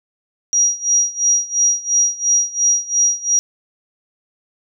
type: tone with tremolo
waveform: sine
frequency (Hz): 5740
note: F8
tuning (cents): +47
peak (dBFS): -10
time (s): 0.53-3.39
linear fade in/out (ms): 0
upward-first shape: sine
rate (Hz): 2.9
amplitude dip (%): 90
effects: none